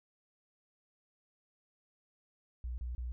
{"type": "tone bursts", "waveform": "sine", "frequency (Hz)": 60.9, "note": "B1", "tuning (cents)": -24, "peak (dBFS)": -36, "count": 3, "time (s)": [2.64, 3.12], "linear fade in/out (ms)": 0, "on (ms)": 140, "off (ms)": 30, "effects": []}